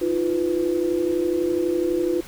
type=tone cluster; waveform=sine; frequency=318.3 / 350.3 / 498.5 Hz; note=D#4 / F4 / B4; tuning=+39 / +5 / +16 cents; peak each=-26 / -21 / -27 dBFS; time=0.01-2.21 s; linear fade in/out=10 ms; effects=pink hiss -42 dBFS RMS until 2.27 s